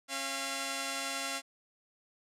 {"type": "tone pair together", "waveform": "5% pulse", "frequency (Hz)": [272.2, 686], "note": ["C#4", "F5"], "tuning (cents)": [-31, -31], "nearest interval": "octave + major third", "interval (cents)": 1600, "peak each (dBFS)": [-27, -25], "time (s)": [0.08, 1.42], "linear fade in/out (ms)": 50, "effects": ["resampled to 32000 Hz"]}